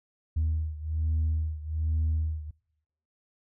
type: beating tone pair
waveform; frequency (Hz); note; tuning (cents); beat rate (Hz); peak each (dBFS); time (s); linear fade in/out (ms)
sine; 78.3 / 79.5; D#2 / D#2; +11 / +38; 1.2; -26 / -29; 0.36-2.51; 10
effects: noise-tail reverb RT60 0.9 s tail -26 dB re dry + tanh soft clip ceiling -21 dBFS